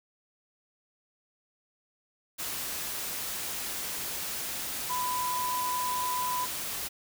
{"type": "tone in noise", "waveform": "sine", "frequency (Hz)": 997, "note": "B5", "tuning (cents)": 16, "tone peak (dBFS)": -29, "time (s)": [4.89, 6.46], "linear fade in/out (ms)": 20, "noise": "white", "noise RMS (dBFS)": -35, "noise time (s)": [2.38, 6.89], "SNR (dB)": 3, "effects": []}